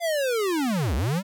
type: linear two-way sweep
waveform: square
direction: down then up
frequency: 698.5 to 58.27 to 204.7 Hz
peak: -23 dBFS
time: 0-1.23 s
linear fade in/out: 50 ms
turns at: 0.95 s
effects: none